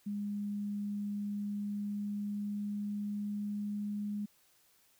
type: tone with pitch glide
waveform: sine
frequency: 204.7 to 206.6 Hz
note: G#3 to G#3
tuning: -25 to -9 cents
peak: -34 dBFS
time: 0.06-4.26 s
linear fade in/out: 10 ms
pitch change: +16 cents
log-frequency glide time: 1.41-4.15 s
effects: white hiss -68 dBFS RMS until 4.99 s